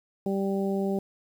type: harmonic tone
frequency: 195.6 Hz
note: G3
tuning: 4 cents flat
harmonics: 1 / 2 / 3 / 4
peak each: -27 / -29 / -35 / -38 dBFS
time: 0.26-0.99 s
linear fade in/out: 2 ms
effects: 9-bit